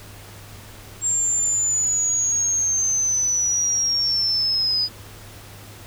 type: linear sweep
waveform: sine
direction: down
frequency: 7459 to 4948 Hz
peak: -18 dBFS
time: 1.01-4.89 s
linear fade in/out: 50 ms
effects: added 102 Hz sine -43 dBFS peak until 5.86 s + pink hiss -43 dBFS RMS until 5.86 s